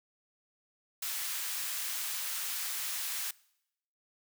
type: high-pass noise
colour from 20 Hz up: white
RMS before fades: -36 dBFS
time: 1.02-3.31 s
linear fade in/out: 5 ms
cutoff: 1200 Hz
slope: 12 dB/octave
effects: noise-tail reverb RT60 0.8 s tail -23 dB re dry